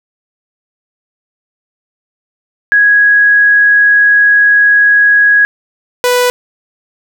sine / sawtooth tone pair in turn, 1661.2 / 493.9 Hz, G#6 / B4, 0 / 0 cents, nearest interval octave + major sixth, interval 2100 cents, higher first, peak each -4 dBFS, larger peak neither, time 2.72-5.45 / 6.04-6.3 s, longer first, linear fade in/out 0 ms, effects none

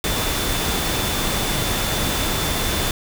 sine tone in noise, 3520 Hz, A7, in tune, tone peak -30 dBFS, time 0.04-2.91 s, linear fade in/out 2 ms, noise pink, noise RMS -22 dBFS, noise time 0.04-2.91 s, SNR -11 dB, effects none

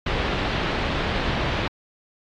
pink low-pass noise, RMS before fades -25 dBFS, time 0.06-1.68 s, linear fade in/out 5 ms, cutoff 3700 Hz, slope 24 dB/octave, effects AAC 48 kbps

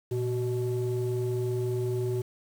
sine tone pair together, 117.99 / 374.1 Hz, A#2 / F#4, +21 / +19 cents, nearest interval octave + minor sixth, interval 1998 cents, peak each -27 dBFS, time 0.11-2.22 s, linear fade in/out 10 ms, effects tanh soft clip ceiling -23 dBFS + 8-bit

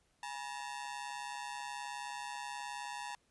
sawtooth ring-modulated tone, 896 Hz, A5, 31 cents sharp, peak -34 dBFS, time 0.23-3.15 s, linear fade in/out 0 ms, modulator 69.4 Hz, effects pink hiss -74 dBFS RMS until 3.3 s + resampled to 24000 Hz

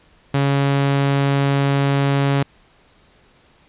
sawtooth tone, 139.4 Hz, C#3, 10 cents sharp, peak -11 dBFS, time 0.34-2.43 s, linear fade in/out 5 ms, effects pink hiss -54 dBFS RMS until 3.68 s + resampled to 8000 Hz

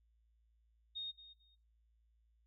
sine tone with echo, 3710 Hz, A#7, 9 cents flat, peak -40 dBFS, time 0.95-1.12 s, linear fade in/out 20 ms, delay 220 ms, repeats 2, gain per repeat -14 dB, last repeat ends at 1.56 s, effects noise-tail reverb RT60 0.5 s tail -24 dB re dry + added 56 Hz sine -70 dBFS peak until 2.46 s

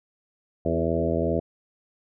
harmonic tone with a mistuned harmonic, 82.41 Hz, E2, in tune, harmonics 1 / 2 / 3 / 4 / 5 / 6 / 7 / 8, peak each -30 / -30 / -30 / -30 / -30 / -30 / -30 / -30 dBFS, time 0.65-1.4 s, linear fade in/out 5 ms, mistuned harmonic 4, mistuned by +21 cents, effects none

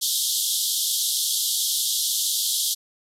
pink band-pass noise, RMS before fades -24 dBFS, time 0.01-2.75 s, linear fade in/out 20 ms, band 3200 to 14000 Hz, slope 96 dB/octave, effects none

